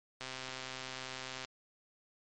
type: click train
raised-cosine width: 0.2 ms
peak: -24 dBFS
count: 162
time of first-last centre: 0.21-1.448 s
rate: 130 Hz
effects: MP3 48 kbps